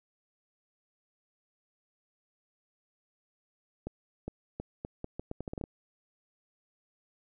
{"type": "accelerating click train", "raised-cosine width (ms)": 2, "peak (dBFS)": -23, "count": 13, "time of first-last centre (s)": [3.87, 5.639], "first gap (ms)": 410, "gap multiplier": 0.78, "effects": []}